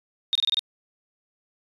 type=tone bursts; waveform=sine; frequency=3695 Hz; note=A#7; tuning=16 cents flat; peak=-19 dBFS; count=6; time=0.33-0.592 s; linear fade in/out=0 ms; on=22 ms; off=26 ms; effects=resampled to 22050 Hz